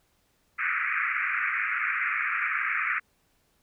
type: band-pass noise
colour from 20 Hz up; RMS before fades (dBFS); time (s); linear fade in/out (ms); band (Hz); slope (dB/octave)
white; -28; 0.58-3; 20; 1200 to 2400; 96
effects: pink hiss -69 dBFS RMS until 3.62 s